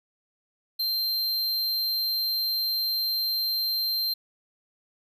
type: tone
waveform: square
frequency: 4150 Hz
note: C8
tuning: 15 cents flat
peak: -25 dBFS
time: 0.79-4.14 s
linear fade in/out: 10 ms
effects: none